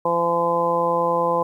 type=harmonic tone; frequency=170.4 Hz; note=F3; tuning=42 cents flat; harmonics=1 / 2 / 3 / 4 / 5 / 6; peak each=-31 / -30 / -21 / -30 / -25 / -22 dBFS; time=0.05-1.43 s; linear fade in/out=5 ms; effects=9-bit